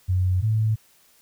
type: tone pair in turn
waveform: sine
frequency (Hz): 92 / 109.41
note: F#2 / A2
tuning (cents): -9 / -9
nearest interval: minor third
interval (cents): 300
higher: second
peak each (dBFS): -18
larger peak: neither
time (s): 0.08-0.42 / 0.42-0.76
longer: neither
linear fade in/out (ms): 20
effects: white hiss -58 dBFS RMS until 1.21 s